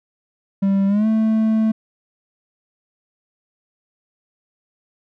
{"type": "tone with pitch glide", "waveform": "triangle", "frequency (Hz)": [196, 220], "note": ["G3", "A3"], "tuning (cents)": [0, 0], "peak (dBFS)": -12, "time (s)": [0.62, 1.72], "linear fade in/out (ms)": 10, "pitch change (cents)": 200, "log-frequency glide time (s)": [0.87, 1.07], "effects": []}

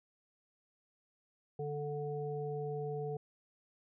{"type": "harmonic tone", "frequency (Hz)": 146.7, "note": "D3", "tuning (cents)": -2, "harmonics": [1, 3, 5], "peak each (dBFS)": [-40, -38, -46], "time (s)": [1.59, 3.17], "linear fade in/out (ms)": 5, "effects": []}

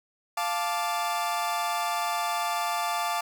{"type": "chord", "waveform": "40% pulse", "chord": "D minor", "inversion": "first", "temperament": "equal with one note detuned", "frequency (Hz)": [698.5, 876.4, 1174.7], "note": ["F5", "A5", "D6"], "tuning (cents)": [0, -7, 0], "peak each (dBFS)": -30, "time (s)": [0.37, 3.21], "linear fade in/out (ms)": 5, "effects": []}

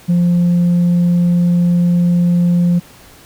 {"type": "tone", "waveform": "sine", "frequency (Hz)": 174.61, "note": "F3", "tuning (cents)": 0, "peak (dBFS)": -7, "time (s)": [0.08, 2.8], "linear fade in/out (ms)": 20, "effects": ["tanh soft clip ceiling -8 dBFS", "pink hiss -42 dBFS RMS until 3.25 s"]}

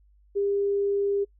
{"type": "tone", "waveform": "sine", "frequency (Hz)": 401.2, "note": "G4", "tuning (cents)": 40, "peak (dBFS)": -22, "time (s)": [0.35, 1.25], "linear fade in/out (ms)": 20, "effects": ["noise-tail reverb RT60 0.1 s tail -26 dB re dry", "added 50 Hz sine -56 dBFS peak until 1.39 s"]}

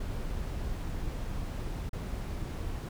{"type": "noise with dropouts", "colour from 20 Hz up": "brown", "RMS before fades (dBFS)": -35, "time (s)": [0, 2.89], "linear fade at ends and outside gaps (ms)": 5, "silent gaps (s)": [1.894, 1.93], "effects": []}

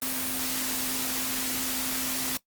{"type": "tone in noise", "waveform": "sine", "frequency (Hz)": 258.8, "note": "C4", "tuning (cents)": -19, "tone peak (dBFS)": -37, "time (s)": [0.02, 2.37], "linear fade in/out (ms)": 0, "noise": "white", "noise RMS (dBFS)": -30, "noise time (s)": [0.02, 2.37], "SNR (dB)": -10, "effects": ["noise-tail reverb RT60 0.1 s tail -19 dB re dry", "Opus 32 kbps"]}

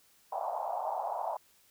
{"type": "band-pass noise", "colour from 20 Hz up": "white", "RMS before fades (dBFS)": -35, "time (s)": [0.32, 1.37], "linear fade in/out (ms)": 5, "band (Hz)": [640, 910], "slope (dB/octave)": 48, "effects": ["white hiss -65 dBFS RMS until 1.7 s"]}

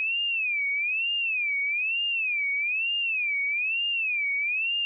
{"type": "tone with vibrato", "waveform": "sine", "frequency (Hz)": 2510, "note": "D#7", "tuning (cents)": 15, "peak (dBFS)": -24, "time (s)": [0, 4.85], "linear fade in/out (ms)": 0, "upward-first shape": "sine", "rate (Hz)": 1.1, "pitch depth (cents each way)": 200, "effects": []}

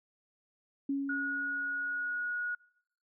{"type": "tone with exponential decay", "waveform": "sine", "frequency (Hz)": 277.2, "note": "C#4", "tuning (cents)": 0, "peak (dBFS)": -28, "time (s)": [0.89, 2.32], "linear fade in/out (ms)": 5, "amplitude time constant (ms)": 310}
{"type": "tone", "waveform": "sine", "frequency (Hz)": 1452, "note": "F#6", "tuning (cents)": -33, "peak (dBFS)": -32, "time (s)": [1.09, 2.55], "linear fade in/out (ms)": 5}
{"effects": ["noise-tail reverb RT60 0.8 s tail -25 dB re dry"]}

